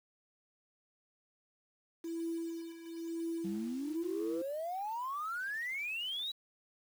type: tone with tremolo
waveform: sine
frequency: 332 Hz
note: E4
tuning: 12 cents sharp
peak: -33 dBFS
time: 2.04-4.42 s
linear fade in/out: 5 ms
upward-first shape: triangle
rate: 1 Hz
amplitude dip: 85%
type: exponential sweep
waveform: sine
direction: up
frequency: 185.2 to 3956 Hz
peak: -35 dBFS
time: 3.44-6.32 s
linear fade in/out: 10 ms
effects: tanh soft clip ceiling -28 dBFS + 9-bit